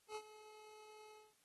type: tone with ADSR envelope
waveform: 25% pulse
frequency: 428.4 Hz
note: A4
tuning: 46 cents flat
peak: -39 dBFS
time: 0.08-1.34 s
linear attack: 78 ms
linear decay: 56 ms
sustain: -15 dB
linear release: 230 ms
effects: white hiss -75 dBFS RMS until 1.44 s + AAC 32 kbps